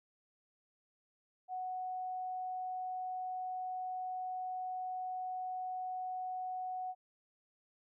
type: tone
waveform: sine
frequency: 740 Hz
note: F#5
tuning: in tune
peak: -37 dBFS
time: 1.48-6.95 s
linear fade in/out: 50 ms
effects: none